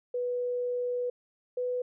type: tone pair in turn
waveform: sine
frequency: 491.6 / 496.5 Hz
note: B4 / B4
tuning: -8 / +9 cents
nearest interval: unison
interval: 17 cents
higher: second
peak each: -28 dBFS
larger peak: neither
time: 0.14-1.1 / 1.57-1.82 s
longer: first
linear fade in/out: 5 ms
effects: none